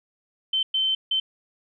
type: tone bursts at uneven times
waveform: sine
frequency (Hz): 3087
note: G7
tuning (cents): -27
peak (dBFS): -20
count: 3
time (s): 0.53-0.63 / 0.74-0.95 / 1.11-1.2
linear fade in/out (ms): 5
effects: none